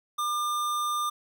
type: tone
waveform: square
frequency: 1200 Hz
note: D6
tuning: 37 cents sharp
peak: -27 dBFS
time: 0.18-1.1 s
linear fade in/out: 10 ms
effects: none